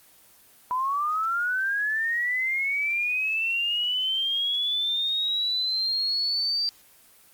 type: linear sweep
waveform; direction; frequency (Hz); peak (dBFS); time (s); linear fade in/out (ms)
sine; up; 987.8 to 4688; -23; 0.71-6.69; 0
effects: white hiss -55 dBFS RMS until 7.33 s + Opus 24 kbps